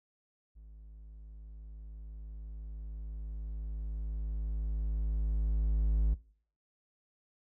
triangle tone with level ramp, 53 Hz, G#1, 36 cents sharp, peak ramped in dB -47 to -22 dBFS, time 0.55-6.15 s, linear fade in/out 20 ms, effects noise-tail reverb RT60 0.5 s tail -21 dB re dry

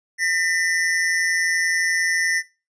square tone pair together, 1815 / 1986.4 Hz, A#6 / B6, -47 / +9 cents, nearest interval major second, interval 156 cents, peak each -22 dBFS, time 0.18-2.43 s, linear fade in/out 50 ms, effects noise-tail reverb RT60 0.3 s tail -20 dB re dry + resampled to 22050 Hz

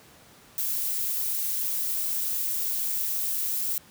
violet noise with amplitude modulation, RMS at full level -27 dBFS, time 0.58-3.78 s, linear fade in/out 0 ms, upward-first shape sine, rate 284 Hz, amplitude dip 25%, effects pink hiss -53 dBFS RMS until 3.9 s + high-pass 80 Hz 12 dB/octave

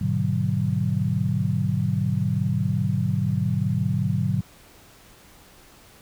sine chord, G# half-diminished seventh, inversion none, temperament just, 103.83 / 124.59 / 149.51 / 186.89 Hz, G#2 / B2 / D3 / F#3, 0 / +16 / +31 / +18 cents, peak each -26 dBFS, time 0.01-4.41 s, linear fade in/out 5 ms, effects pink hiss -51 dBFS RMS until 6.01 s

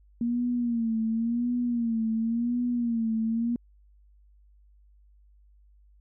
sine tone with vibrato, 233.1 Hz, A#3, in tune, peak -24 dBFS, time 0.21-3.56 s, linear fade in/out 2 ms, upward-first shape sine, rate 0.93 Hz, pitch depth 81 cents each way, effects added 50 Hz sine -55 dBFS peak until 6 s

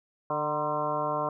harmonic tone with a mistuned harmonic, 150 Hz, D3, 37 cents sharp, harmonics 1 / 2 / 3 / 4 / 5 / 6 / 7 / 8 / 9, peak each -39 / -39 / -37 / -32 / -35 / -36 / -31 / -41 / -40 dBFS, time 0.3-1.29 s, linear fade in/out 2 ms, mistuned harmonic 6, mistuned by +92 cents, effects none

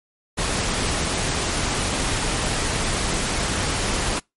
pink noise, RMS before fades -23 dBFS, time 0.37-4.2 s, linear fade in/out 20 ms, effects noise-tail reverb RT60 0.2 s tail -26 dB re dry + MP3 48 kbps

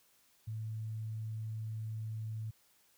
sine tone, 110 Hz, A2, in tune, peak -37 dBFS, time 0.47-2.51 s, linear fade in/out 10 ms, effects white hiss -69 dBFS RMS until 2.97 s

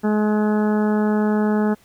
harmonic tone, 211.8 Hz, G#3, 34 cents sharp, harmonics 1 / 2 / 3 / 4 / 5 / 6 / 7 / 8, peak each -17 / -23 / -30 / -29 / -37 / -35 / -35 / -38 dBFS, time 0.03-1.75 s, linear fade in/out 20 ms, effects pink hiss -55 dBFS RMS until 1.84 s

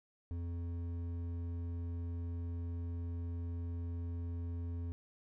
triangle tone with hard clipping, 85.6 Hz, F2, 34 cents flat, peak -39 dBFS, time 0.31-4.92 s, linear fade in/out 0 ms, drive 12 dB, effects none

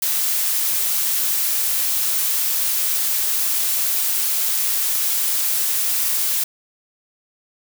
blue noise, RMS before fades -20 dBFS, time 0.02-6.44 s, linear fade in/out 5 ms, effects none

